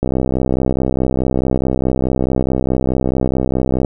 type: click train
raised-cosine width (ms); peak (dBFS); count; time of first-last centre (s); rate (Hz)
2; -3; 248; 0.03-3.848; 64.7
effects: none